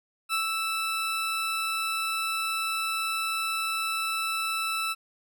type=tone with ADSR envelope; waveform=20% pulse; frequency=1318.5 Hz; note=E6; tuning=in tune; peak=-19 dBFS; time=0.29-4.95 s; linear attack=43 ms; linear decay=120 ms; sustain=-3 dB; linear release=33 ms; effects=none